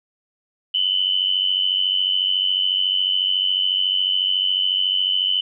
sine tone pair together, 2960 / 3054 Hz, F#7 / G7, 0 / -46 cents, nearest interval minor second, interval 54 cents, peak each -20 dBFS, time 0.74-5.41 s, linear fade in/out 5 ms, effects none

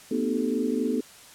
sine tone cluster, 229.3 / 253.3 / 307.2 / 384.1 / 434.8 Hz, A#3 / B3 / D#4 / G4 / A4, -28 / +44 / -22 / -35 / -21 cents, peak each -30 / -27 / -31 / -34 / -30 dBFS, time 0.11-1.01 s, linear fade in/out 5 ms, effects white hiss -49 dBFS RMS until 1.34 s + low-pass 11000 Hz 12 dB/octave

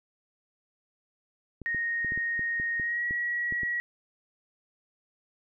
clicks, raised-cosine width 3 ms, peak -27 dBFS, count 11, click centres 1.617 / 1.747 / 2.047 / 2.121 / 2.176 / 2.394 / 2.599 / 2.798 / 3.109 / 3.524 / 3.633 s
sine tone with pitch glide, 1862 to 1917.7 Hz, A#6 to A#6, -2 to +49 cents, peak -27 dBFS, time 1.66-3.8 s, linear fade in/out 0 ms, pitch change +51 cents, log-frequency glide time 2.8-3.05 s
effects none

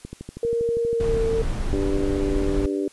click train, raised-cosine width 3 ms, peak -21 dBFS, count 17, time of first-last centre 0.05-1.33 s, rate 12.5 Hz
sine tone with pitch glide, 466.2 to 451.1 Hz, A#4 to A4, 0 to +43 cents, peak -20 dBFS, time 0.43-1.42 s, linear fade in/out 2 ms, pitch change -57 cents, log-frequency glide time 0.9-1.23 s
brown noise, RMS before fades -25 dBFS, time 1-2.66 s, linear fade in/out 2 ms
harmonic tone, 98 Hz, G2, in tune, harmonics 3 / 4 / 5 / 6, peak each -25 / -25 / -34 / -37 dBFS, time 1.73-2.88 s, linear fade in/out 0 ms
effects white hiss -52 dBFS RMS until 2.92 s + resampled to 24000 Hz

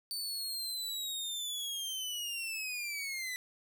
sawtooth linear sweep, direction down, 4563 to 1975.5 Hz, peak -33 dBFS, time 0.11-3.36 s, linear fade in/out 0 ms, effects none

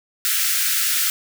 white high-pass noise, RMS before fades -20 dBFS, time 0.25-1.1 s, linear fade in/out 0 ms, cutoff 1300 Hz, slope 96 dB/octave, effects none

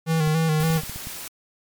square tone with vibrato, 158.4 Hz, D#3, 31 cents sharp, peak -19 dBFS, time 0.06-0.82 s, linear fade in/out 50 ms, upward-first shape square, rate 3.5 Hz, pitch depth 40 cents each way
clicks, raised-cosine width 5 ms, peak -24 dBFS, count 9, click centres 0.274 / 0.606 / 0.639 / 0.703 / 0.76 / 0.835 / 0.896 / 0.96 / 1.071 s
white noise, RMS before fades -35 dBFS, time 0.6-1.28 s, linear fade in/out 2 ms
effects MP3 96 kbps

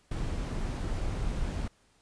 brown noise, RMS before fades -32 dBFS, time 0.11-1.68 s, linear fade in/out 5 ms, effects pink hiss -66 dBFS RMS until 2.01 s + resampled to 22050 Hz

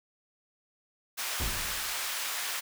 pink high-pass noise, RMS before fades -34 dBFS, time 1.17-2.61 s, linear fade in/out 20 ms, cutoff 1200 Hz, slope 12 dB/octave
brown noise with exponential decay, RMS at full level -30 dBFS, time 1.4-2.14 s, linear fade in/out 1 ms, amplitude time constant 160 ms
effects none

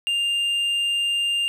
triangle tone with tanh clipping, 2800 Hz, F7, 4 cents sharp, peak -21 dBFS, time 0.07-1.48 s, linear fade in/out 0 ms, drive 9 dB, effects none

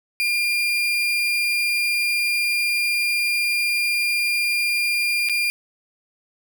35% pulse tone with dropouts, 2404 Hz, D7, 40 cents sharp, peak -17 dBFS, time 0.2-5.5 s, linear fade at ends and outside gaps 0 ms, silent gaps 5.288-5.296 s, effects none

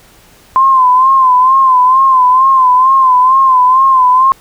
sine tone with vibrato, 1036 Hz, C6, 17 cents flat, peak -4 dBFS, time 0.56-4.32 s, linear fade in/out 0 ms, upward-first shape sine, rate 2.2 Hz, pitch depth 66 cents each way, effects pink hiss -43 dBFS RMS until 4.4 s

